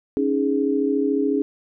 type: chord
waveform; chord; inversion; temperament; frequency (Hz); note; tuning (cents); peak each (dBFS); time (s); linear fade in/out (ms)
sine; C# suspended second; none; equal; 277.2 / 311.1 / 415.3; C#4 / D#4 / G#4; 0 / 0 / 0; -21 / -25 / -22; 0.17-1.42; 0
effects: none